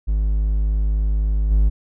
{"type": "tone with level steps", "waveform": "triangle", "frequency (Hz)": 51.91, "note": "G#1", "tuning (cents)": 0, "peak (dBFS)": [-14, -10], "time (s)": [0.07, 1.7], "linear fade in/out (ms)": 20, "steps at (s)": 1.5, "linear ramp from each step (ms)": 20, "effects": []}